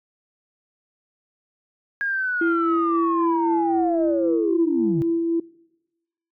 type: linear sweep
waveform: sine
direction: down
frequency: 1640 to 133.5 Hz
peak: -21 dBFS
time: 2.01-5.02 s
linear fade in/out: 0 ms
type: tone with tremolo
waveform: sine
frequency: 333.8 Hz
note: E4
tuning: 22 cents sharp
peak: -17 dBFS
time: 2.41-5.4 s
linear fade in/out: 5 ms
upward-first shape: sine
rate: 3.8 Hz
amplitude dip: 25%
effects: noise-tail reverb RT60 1.0 s tail -24 dB re dry + tanh soft clip ceiling -10 dBFS